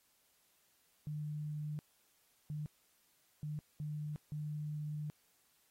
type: tone bursts at uneven times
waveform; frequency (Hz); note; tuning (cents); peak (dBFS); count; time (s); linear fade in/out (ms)
sine; 150.3; D3; +40; -38; 5; 1.07-1.79 / 2.5-2.66 / 3.43-3.59 / 3.8-4.16 / 4.32-5.1; 0
effects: white hiss -73 dBFS RMS until 5.7 s + AAC 48 kbps